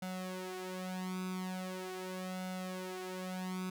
sawtooth tone with flanger, 185 Hz, F#3, in tune, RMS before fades -41 dBFS, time 0.02-3.7 s, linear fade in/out 5 ms, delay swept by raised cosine 1.4 to 4.6 ms, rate 0.41 Hz, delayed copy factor +0.8, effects none

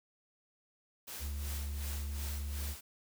white noise with tremolo, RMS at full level -44 dBFS, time 1.07-2.81 s, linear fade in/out 10 ms, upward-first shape sine, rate 2.7 Hz, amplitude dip 65%
triangle tone, 71.7 Hz, D2, 41 cents flat, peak -34 dBFS, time 1.19-2.76 s, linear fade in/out 50 ms
effects none

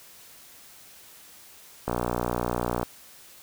click train, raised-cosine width 1 ms, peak -12 dBFS, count 58, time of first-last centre 1.88-2.83 s, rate 60 Hz, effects white hiss -50 dBFS RMS until 3.42 s

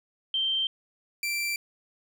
sine / sawtooth tone pair in turn, 3136 / 2349 Hz, G7 / D7, 0 / 0 cents, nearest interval perfect fourth, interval 500 cents, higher first, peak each -24 / -24 dBFS, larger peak neither, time 0.34-0.67 / 1.23-1.56 s, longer neither, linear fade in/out 2 ms, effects none

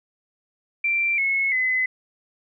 sine tone with pitch steps, 2355 / 2185 / 2027 Hz, D7 / C#7 / B6, +4 / -26 / +45 cents, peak -19 dBFS, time 0.84-1.86 s, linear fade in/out 5 ms, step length 340 ms, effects none

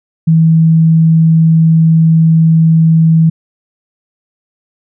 sine tone, 162 Hz, E3, 30 cents flat, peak -4 dBFS, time 0.27-3.3 s, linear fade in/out 10 ms, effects none

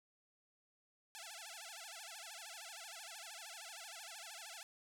5% pulse tone with vibrato, 761 Hz, F#5, 48 cents sharp, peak -37 dBFS, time 1.15-4.63 s, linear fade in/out 0 ms, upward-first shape sine, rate 13 Hz, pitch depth 260 cents each way, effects none

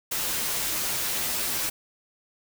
white noise with comb filter, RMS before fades -28 dBFS, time 0.11-1.7 s, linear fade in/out 10 ms, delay 11 ms, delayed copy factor -0.6, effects none

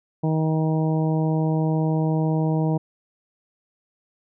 harmonic tone, 158 Hz, D#3, 27 cents sharp, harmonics 1 / 2 / 3 / 4 / 5 / 6, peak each -20 / -26 / -30 / -32 / -34 / -36 dBFS, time 0.23-2.78 s, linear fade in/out 10 ms, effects none

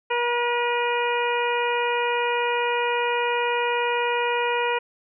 harmonic tone with a mistuned harmonic, 479.7 Hz, A#4, 50 cents sharp, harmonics 1 / 2 / 3 / 4 / 5 / 6, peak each -25 / -25 / -31 / -32 / -29 / -34 dBFS, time 0.1-4.79 s, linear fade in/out 10 ms, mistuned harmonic 5, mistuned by +28 cents, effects none

